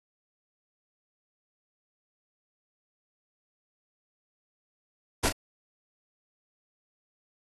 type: noise with echo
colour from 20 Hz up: pink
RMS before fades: -25 dBFS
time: 5.23-5.29 s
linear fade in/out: 10 ms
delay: 36 ms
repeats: 1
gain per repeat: -8 dB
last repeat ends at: 5.326 s
effects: AAC 32 kbps